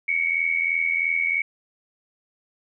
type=tone pair together; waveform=sine; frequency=2195 / 2278 Hz; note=C#7 / C#7; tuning=-18 / +47 cents; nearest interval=minor second; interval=65 cents; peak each=-23 dBFS; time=0.08-1.42 s; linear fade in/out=5 ms; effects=none